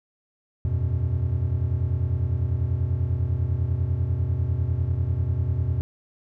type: chord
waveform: triangle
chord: E suspended second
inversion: none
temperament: equal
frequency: 82.41 / 92.5 / 123.47 Hz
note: E2 / F#2 / B2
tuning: 0 / 0 / 0 cents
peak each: -24 dBFS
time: 0.65-5.81 s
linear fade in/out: 0 ms
effects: none